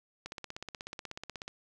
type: click train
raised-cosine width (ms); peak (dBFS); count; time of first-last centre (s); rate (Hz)
0.2; -23; 21; 0.26-1.48; 16.4
effects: none